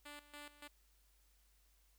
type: tone with tremolo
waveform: 5% pulse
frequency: 292.8 Hz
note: D4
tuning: 5 cents flat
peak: -39 dBFS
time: 0.05-0.68 s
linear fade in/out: 10 ms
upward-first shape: square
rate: 3.5 Hz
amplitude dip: 80%
effects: added 50 Hz sine -70 dBFS peak until 1.98 s + white hiss -75 dBFS RMS until 1.98 s